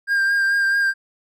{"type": "tone with vibrato", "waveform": "triangle", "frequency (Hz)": 1600, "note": "G6", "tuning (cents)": 35, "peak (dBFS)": -14, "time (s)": [0.07, 0.94], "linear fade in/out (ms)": 50, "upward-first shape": "sine", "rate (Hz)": 4.6, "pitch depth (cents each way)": 22, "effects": []}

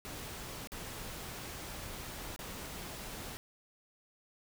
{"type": "noise with dropouts", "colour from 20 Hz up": "pink", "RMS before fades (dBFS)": -44, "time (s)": [0.05, 3.37], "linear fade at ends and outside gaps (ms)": 0, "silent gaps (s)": [[0.673, 0.719], [2.362, 2.391]], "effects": []}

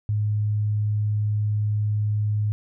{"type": "tone", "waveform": "sine", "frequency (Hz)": 105.3, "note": "G#2", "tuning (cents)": 24, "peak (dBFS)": -20, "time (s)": [0.09, 2.52], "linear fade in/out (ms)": 0, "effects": []}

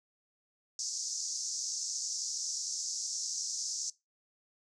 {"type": "band-pass noise", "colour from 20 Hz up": "white", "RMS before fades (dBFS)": -37, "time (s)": [0.79, 3.9], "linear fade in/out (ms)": 2, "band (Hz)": [5200, 6800], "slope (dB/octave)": 48, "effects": ["noise-tail reverb RT60 0.2 s tail -20 dB re dry"]}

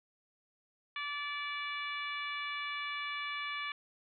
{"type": "harmonic tone", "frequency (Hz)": 580, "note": "D5", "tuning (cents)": -22, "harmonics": [2, 3, 4, 5, 6, 7], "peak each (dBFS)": [-41, -43, -40, -46, -46, -55], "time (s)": [0.96, 3.72], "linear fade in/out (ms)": 2, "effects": []}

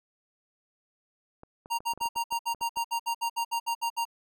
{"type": "clicks", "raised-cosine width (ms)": 1, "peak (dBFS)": -32, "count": 12, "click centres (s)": [1.434, 1.659, 1.805, 1.935, 1.976, 2.012, 2.058, 2.161, 2.325, 2.547, 2.612, 2.771]}
{"type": "tone bursts", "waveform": "square", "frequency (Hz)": 931, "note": "A#5", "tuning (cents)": -2, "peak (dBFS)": -27, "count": 16, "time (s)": [1.7, 4.053], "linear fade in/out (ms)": 20, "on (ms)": 88, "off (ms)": 63}
{"effects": []}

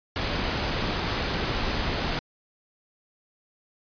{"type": "noise", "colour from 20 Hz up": "pink", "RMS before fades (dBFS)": -27, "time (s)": [0.16, 2.19], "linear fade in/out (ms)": 0, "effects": ["resampled to 11025 Hz"]}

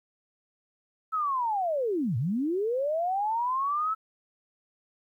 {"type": "linear two-way sweep", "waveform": "sine", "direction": "down then up", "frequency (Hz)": [1318.5, 105.8, 1318.5], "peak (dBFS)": -25, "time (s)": [1.12, 3.95], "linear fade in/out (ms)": 20, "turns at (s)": 2.17, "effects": ["11-bit"]}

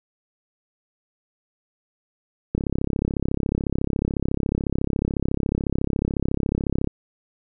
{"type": "click train", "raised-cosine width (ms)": 3, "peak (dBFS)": -9, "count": 148, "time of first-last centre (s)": [2.55, 6.874], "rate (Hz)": 34, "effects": []}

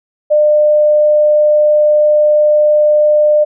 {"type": "tone", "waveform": "sine", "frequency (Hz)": 601, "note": "D5", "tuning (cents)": 40, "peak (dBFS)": -6, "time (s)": [0.3, 3.45], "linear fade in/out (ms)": 20, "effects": []}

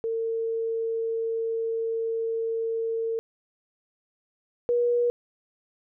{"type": "tone pair in turn", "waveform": "sine", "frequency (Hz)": [453.6, 480.6], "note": ["A#4", "B4"], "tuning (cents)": [-47, -47], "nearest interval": "minor second", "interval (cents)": 100, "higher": "second", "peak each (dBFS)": [-25, -20], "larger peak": "second", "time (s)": [[0.04, 3.19], [4.69, 5.1]], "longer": "first", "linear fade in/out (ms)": 0, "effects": []}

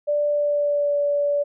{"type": "tone with pitch glide", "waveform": "sine", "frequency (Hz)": [587.3, 576.9], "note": ["D5", "D5"], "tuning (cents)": [0, -31], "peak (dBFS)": -18, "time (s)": [0.07, 1.44], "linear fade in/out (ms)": 20, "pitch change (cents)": -31, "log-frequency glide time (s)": [0.28, 0.98], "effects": []}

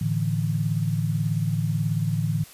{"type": "chord", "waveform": "sine", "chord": "A suspended fourth", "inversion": "none", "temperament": "just", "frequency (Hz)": [110, 146.67, 165], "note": ["A2", "D3", "E3"], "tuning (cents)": [0, -2, 2], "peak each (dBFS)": -26, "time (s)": [0.01, 2.44], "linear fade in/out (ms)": 5, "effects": ["white hiss -47 dBFS RMS until 2.53 s", "resampled to 32000 Hz"]}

